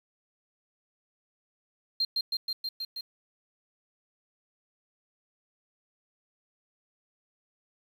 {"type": "tone with echo", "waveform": "triangle", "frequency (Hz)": 4186, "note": "C8", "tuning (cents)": 0, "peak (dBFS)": -21, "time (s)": [2, 2.05], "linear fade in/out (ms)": 5, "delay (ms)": 160, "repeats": 6, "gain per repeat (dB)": -2, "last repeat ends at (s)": 3.01, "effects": ["tanh soft clip ceiling -22 dBFS", "9-bit"]}